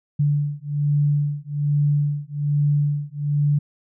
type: beating tone pair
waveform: sine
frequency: 145.2 / 146.4 Hz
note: D3 / D3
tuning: -19 / -5 cents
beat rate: 1.2 Hz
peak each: -21 dBFS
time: 0.19-3.59 s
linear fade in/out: 10 ms
effects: none